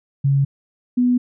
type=tone pair in turn; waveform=sine; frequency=138.59 / 246.9 Hz; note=C#3 / B3; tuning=0 / 0 cents; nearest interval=minor seventh; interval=1000 cents; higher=second; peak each=-13 dBFS; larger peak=neither; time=0.24-0.45 / 0.97-1.18 s; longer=neither; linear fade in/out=10 ms; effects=none